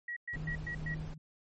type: tone bursts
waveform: sine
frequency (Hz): 1914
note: A#6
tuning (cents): +45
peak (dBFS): -36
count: 5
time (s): 0.08-0.945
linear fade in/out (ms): 5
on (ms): 85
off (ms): 110
type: noise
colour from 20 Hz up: brown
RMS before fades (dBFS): -43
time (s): 0.33-1.14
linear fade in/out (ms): 5
type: tone with tremolo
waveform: sine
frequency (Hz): 155.56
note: D#3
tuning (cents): 0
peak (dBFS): -36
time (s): 0.36-1.18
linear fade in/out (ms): 5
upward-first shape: triangle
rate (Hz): 2.2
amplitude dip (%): 75
effects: MP3 32 kbps